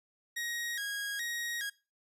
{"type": "tone with vibrato", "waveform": "sawtooth", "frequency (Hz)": 1760, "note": "A6", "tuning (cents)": 0, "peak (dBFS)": -31, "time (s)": [0.36, 1.7], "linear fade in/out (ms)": 10, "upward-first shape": "square", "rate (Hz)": 1.2, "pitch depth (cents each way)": 120, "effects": ["noise-tail reverb RT60 0.3 s tail -20 dB re dry", "resampled to 32000 Hz"]}